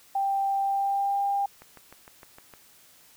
sine tone with pitch glide, 787 to 799.4 Hz, G5 to G5, +7 to +34 cents, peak -23 dBFS, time 0.15-1.46 s, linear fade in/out 5 ms, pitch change +27 cents, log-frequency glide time 0.6-1.22 s
click train, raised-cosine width 0.5 ms, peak -31 dBFS, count 7, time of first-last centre 1.62-2.537 s, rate 6.54 Hz
effects white hiss -56 dBFS RMS until 3.16 s

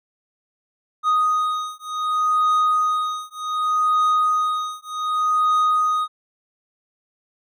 triangle beating tone pair, 1244.5 / 1245.16 Hz, D#6 / D#6, 0 / +1 cents, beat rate 0.66 Hz, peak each -19 dBFS, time 1.03-6.08 s, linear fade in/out 50 ms, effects none

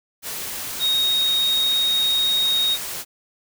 sine tone in noise, 3743 Hz, A#7, 6 cents sharp, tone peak -17 dBFS, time 0.79-2.78 s, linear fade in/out 50 ms, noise white, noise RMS -30 dBFS, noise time 0.22-3.05 s, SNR +10 dB, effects none

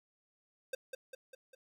square tone with echo, 523.3 Hz, C5, in tune, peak -35 dBFS, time 0.73-0.75 s, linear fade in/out 5 ms, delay 200 ms, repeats 4, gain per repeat -5 dB, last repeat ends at 1.55 s, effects none

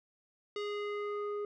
square tone with low-pass filter sweep, 413.3 Hz, G#4, 8 cents flat, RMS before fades -37 dBFS, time 0.56-1.45 s, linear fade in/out 2 ms, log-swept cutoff 4100 to 890 Hz, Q 1.5, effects none

